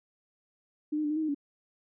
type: tone with pitch steps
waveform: sine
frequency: 300.6 / 306.2 / 295.4 / 304.9 / 316.8 / 309.9 / 285.2 Hz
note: D4 / D#4 / D4 / D#4 / D#4 / D#4 / C#4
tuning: +40 / -28 / +10 / -35 / +31 / -7 / +49 cents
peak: -27 dBFS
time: 0.92-1.347 s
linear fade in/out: 10 ms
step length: 61 ms
effects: none